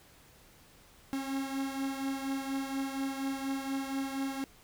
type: beating tone pair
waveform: 45% pulse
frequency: 270 / 274.2 Hz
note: C#4 / C#4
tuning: -45 / -19 cents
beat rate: 4.2 Hz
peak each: -34 / -39 dBFS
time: 1.13-4.44 s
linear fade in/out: 0 ms
effects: pink hiss -59 dBFS RMS until 4.63 s